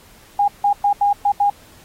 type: tone bursts at uneven times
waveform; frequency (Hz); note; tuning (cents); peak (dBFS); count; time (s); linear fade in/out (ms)
sine; 813; G#5; -37; -12; 6; 0.39-0.48 / 0.64-0.73 / 0.84-0.93 / 1.01-1.13 / 1.25-1.32 / 1.4-1.5; 5
effects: pink hiss -48 dBFS RMS until 1.84 s + AAC 48 kbps